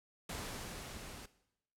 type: noise with level ramp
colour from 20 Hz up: pink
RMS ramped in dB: -42 to -50 dBFS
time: 0.29-1.26 s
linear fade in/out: 5 ms
effects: noise-tail reverb RT60 0.8 s tail -17 dB re dry + low-pass 12000 Hz 12 dB/octave